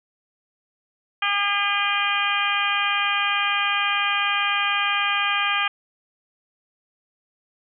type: harmonic tone with a mistuned harmonic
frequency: 404.9 Hz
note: G#4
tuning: 44 cents flat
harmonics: 2 / 3 / 4 / 5 / 6 / 7 / 8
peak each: -30 / -25 / -27 / -30 / -25 / -31 / -28 dBFS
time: 1.22-5.68 s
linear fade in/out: 5 ms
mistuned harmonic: 8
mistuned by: -52 cents
effects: none